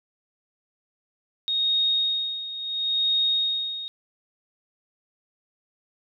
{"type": "tone with tremolo", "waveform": "sine", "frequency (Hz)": 3729, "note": "A#7", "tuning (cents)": 0, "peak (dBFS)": -19, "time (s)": [1.48, 3.88], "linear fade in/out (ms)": 0, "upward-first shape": "sine", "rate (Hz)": 0.73, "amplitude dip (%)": 75, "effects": []}